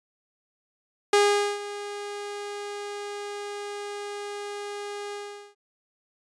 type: tone with ADSR envelope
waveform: sawtooth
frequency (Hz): 409.1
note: G#4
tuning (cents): -26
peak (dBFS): -12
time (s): 1.13-5.55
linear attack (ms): 4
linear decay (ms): 450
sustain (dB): -17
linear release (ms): 420
effects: resampled to 22050 Hz